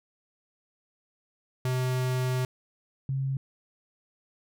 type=tone pair in turn; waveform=square / sine; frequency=127.8 / 134.92 Hz; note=C3 / C#3; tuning=-40 / -46 cents; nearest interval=minor second; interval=94 cents; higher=second; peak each=-26 dBFS; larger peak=neither; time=1.65-2.45 / 3.09-3.37 s; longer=first; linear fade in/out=2 ms; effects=none